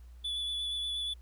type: tone with vibrato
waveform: triangle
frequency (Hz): 3446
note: A7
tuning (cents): -37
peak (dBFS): -31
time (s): 0.24-1.14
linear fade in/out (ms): 10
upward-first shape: sine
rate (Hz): 8.4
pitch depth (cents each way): 14
effects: added 60 Hz sine -48 dBFS peak until 1.21 s + pink hiss -69 dBFS RMS until 1.21 s